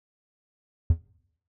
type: tone with exponential decay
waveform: triangle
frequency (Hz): 82.41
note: E2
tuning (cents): 0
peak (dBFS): -10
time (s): 0.9-0.99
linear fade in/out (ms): 5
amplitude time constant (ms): 18
effects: noise-tail reverb RT60 0.8 s tail -26 dB re dry + tanh soft clip ceiling -8 dBFS